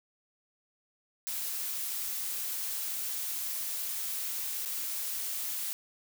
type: noise with dropouts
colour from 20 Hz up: blue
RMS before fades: -35 dBFS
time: 1.27-5.73 s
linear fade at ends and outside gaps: 0 ms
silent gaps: 4.651-4.658 s
effects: none